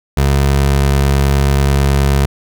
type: tone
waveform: 25% pulse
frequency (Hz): 69.3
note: C#2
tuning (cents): 0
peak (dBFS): -6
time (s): 0.17-2.26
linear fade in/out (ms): 5
effects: none